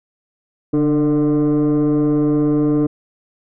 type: tone with frequency modulation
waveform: sine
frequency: 297.5 Hz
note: D4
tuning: 22 cents sharp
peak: -10 dBFS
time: 0.73-2.87 s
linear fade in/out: 10 ms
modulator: 153 Hz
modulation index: 0.81
effects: tanh soft clip ceiling -12 dBFS